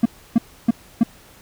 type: tone bursts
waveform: triangle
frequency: 230.8 Hz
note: A#3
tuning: 17 cents flat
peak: -8 dBFS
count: 4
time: 0.03-1.034 s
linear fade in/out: 5 ms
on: 26 ms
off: 300 ms
effects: pink hiss -48 dBFS RMS until 1.41 s